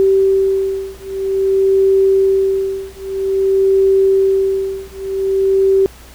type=beating tone pair; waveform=sine; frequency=386.7 / 387.21 Hz; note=G4 / G4; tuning=-24 / -21 cents; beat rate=0.51 Hz; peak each=-14 dBFS; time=0-5.86 s; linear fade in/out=0 ms; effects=added 60 Hz sine -39 dBFS peak until 6.14 s + pink hiss -41 dBFS RMS until 6.14 s